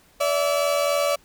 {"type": "tone pair together", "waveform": "35% pulse", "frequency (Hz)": [575.7, 659.3], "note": ["D5", "E5"], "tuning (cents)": [-35, 0], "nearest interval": "major second", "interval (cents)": 235, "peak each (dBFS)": [-19, -24], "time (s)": [0.2, 1.16], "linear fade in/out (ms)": 10, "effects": ["pink hiss -57 dBFS RMS until 1.24 s"]}